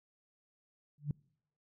sine tone with exponential growth, 146.3 Hz, D3, 6 cents flat, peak -27 dBFS, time 0.98-1.11 s, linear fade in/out 2 ms, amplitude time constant 27 ms, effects noise-tail reverb RT60 0.7 s tail -26 dB re dry

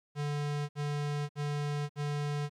square tone bursts, 146.2 Hz, D3, 7 cents flat, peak -32 dBFS, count 4, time 0.15-2.496 s, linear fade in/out 50 ms, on 540 ms, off 62 ms, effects low-pass 7000 Hz 12 dB/octave + 12-bit

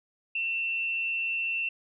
sine tone with frequency modulation, 2696 Hz, E7, 38 cents sharp, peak -27 dBFS, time 0.35-1.69 s, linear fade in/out 5 ms, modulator 146 Hz, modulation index 0.33, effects none

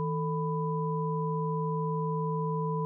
sine tone cluster, 159.7 / 443.3 / 994 Hz, D#3 / A4 / B5, +45 / +13 / +11 cents, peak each -30 / -34 / -34 dBFS, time 0-2.85 s, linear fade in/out 0 ms, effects none

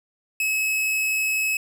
45% pulse tone, 2576 Hz, E7, 41 cents flat, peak -21 dBFS, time 0.4-1.57 s, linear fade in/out 2 ms, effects none

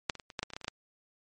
clicks, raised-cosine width 0.2 ms, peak -9 / -26 / -27 / -28 / -16 / -15 / -29 / -21 / -20 / -29 / -21 / -15 dBFS, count 12, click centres 0.098 / 0.153 / 0.198 / 0.302 / 0.392 / 0.43 / 0.503 / 0.535 / 0.565 / 0.613 / 0.645 / 0.681 s, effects MP3 48 kbps

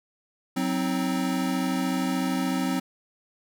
square chord, C diminished, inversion second, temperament equal with one note detuned, 185 / 261.6 / 315.1 Hz, Gb3 / C4 / Eb4, 0 / 0 / +22 cents, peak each -30 / -27 / -33 dBFS, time 0.56-2.8 s, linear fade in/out 10 ms, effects none

